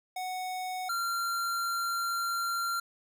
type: tone pair in turn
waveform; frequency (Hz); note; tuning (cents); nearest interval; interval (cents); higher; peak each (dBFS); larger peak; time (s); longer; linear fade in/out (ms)
square; 740 / 1377.7; F#5 / F6; 0 / -24; major seventh; 1076; second; -34 / -30; second; 0.16-0.89 / 0.89-2.8; second; 5
effects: none